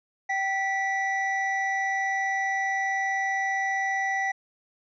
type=tone pair together; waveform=triangle; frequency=775 / 1960.2 Hz; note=G5 / B6; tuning=-20 / -13 cents; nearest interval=octave + major third; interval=1607 cents; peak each=-26 / -25 dBFS; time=0.29-4.32 s; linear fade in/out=10 ms; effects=resampled to 16000 Hz